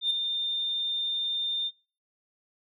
sine tone with ADSR envelope, 3611 Hz, A7, 44 cents sharp, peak -20 dBFS, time 0.01-1.71 s, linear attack 96 ms, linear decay 4 ms, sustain -7 dB, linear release 46 ms, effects noise-tail reverb RT60 0.4 s tail -25 dB re dry + tanh soft clip ceiling -18 dBFS

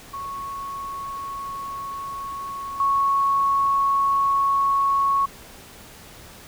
sine tone with level steps, 1105 Hz, C#6, 6 cents flat, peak -29 / -17 dBFS, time 0.13-5.26 s, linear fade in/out 10 ms, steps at 2.8 s, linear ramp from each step 2 ms, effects pink hiss -44 dBFS RMS until 6.47 s

